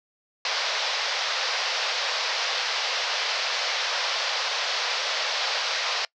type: band-pass noise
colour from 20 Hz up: white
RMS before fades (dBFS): -27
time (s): 0.45-6.05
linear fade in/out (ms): 2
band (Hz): 480 to 5400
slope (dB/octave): 48
effects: noise-tail reverb RT60 0.1 s tail -24 dB re dry